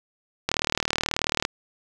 click train, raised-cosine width 0.2 ms, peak -5 dBFS, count 38, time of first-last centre 0.49-1.451 s, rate 38.5 Hz, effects 7-bit

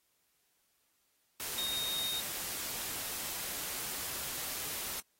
sine tone in noise, 3718 Hz, A#7, 5 cents flat, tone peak -34 dBFS, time 1.58-2.2 s, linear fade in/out 0 ms, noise white, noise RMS -39 dBFS, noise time 1.4-5 s, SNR +2 dB, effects white hiss -75 dBFS RMS until 5.19 s + AAC 48 kbps

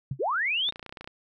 sine tone with exponential decay, 134.5 Hz, C3, 48 cents sharp, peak -24 dBFS, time 0.11-0.2 s, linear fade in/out 5 ms, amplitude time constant 19 ms
sine linear sweep, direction up, 283.7 to 3742 Hz, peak -24 dBFS, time 0.19-0.71 s, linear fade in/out 20 ms
clicks, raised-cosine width 0.3 ms, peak -24 dBFS, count 12, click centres 0.689 / 0.724 / 0.759 / 0.795 / 0.828 / 0.863 / 0.894 / 0.925 / 0.972 / 1.01 / 1.044 / 1.075 s
effects none

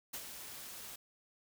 white noise with ADSR envelope, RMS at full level -41 dBFS, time 0.13-0.96 s, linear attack 11 ms, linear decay 66 ms, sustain -7 dB, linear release 7 ms, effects none

